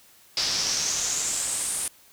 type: noise with band-pass filter sweep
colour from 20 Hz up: brown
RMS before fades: -27 dBFS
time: 0.37-1.88 s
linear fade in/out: 2 ms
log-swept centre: 4900 to 9600 Hz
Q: 5.2
effects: white hiss -55 dBFS RMS until 2.12 s